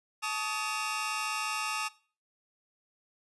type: tone cluster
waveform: sawtooth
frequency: 867 / 1134 / 1253 / 2742 Hz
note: A5 / C#6 / D#6 / F7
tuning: -26 / +39 / +12 / -32 cents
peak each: -34 / -37 / -31 / -33 dBFS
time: 0.22-1.89 s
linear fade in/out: 20 ms
effects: noise-tail reverb RT60 0.4 s tail -19 dB re dry + resampled to 24000 Hz